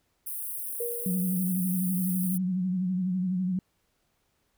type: high-pass noise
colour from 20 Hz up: white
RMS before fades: -35 dBFS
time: 0.26-2.38 s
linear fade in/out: 10 ms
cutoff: 9000 Hz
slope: 96 dB/octave
type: tone with exponential decay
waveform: sine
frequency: 474.9 Hz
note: A#4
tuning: 32 cents sharp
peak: -28 dBFS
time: 0.8-1.68 s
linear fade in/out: 5 ms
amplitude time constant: 190 ms
type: tone with vibrato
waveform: sine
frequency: 183.9 Hz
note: F#3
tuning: 10 cents flat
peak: -25 dBFS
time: 1.06-3.59 s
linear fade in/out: 2 ms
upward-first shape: sine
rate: 12 Hz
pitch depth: 56 cents each way
effects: pink hiss -73 dBFS RMS until 4.57 s